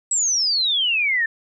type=exponential sweep; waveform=sine; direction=down; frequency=7902 to 1760 Hz; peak=-17 dBFS; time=0.11-1.26 s; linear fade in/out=5 ms; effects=none